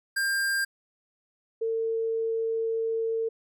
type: tone pair in turn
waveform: square / sine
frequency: 1597 / 451.4 Hz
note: G6 / A4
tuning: +32 / +44 cents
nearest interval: octave + minor seventh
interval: 2188 cents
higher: first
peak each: -25 dBFS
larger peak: neither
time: 0.16-0.65 / 1.61-3.29 s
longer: second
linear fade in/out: 10 ms
effects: none